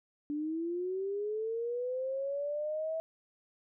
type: linear sweep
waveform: sine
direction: up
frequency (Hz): 290 to 651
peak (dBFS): -32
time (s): 0.3-3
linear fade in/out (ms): 0
effects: none